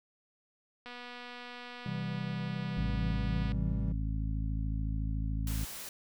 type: click train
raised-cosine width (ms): 0.3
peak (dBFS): -30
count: 650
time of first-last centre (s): 0.86-3.52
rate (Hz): 244
type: chord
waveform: triangle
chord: C major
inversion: none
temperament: equal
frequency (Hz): 130.81 / 164.81 / 196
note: C3 / E3 / G3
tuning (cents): 0 / 0 / 0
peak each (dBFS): -36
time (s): 1.86-3.92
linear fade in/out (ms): 2
type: harmonic tone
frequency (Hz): 53.8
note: A1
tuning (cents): -38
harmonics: 1 / 2 / 3 / 4 / 5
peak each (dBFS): -32 / -37 / -41 / -45 / -44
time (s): 2.77-5.65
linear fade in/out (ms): 5
type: noise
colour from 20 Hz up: white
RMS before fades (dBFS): -43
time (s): 5.47-5.89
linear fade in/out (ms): 2
effects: none